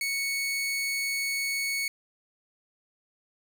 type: tone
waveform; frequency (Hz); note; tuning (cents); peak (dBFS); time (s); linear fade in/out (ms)
sawtooth; 2217; C#7; 0; -24; 0.01-1.88; 2
effects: none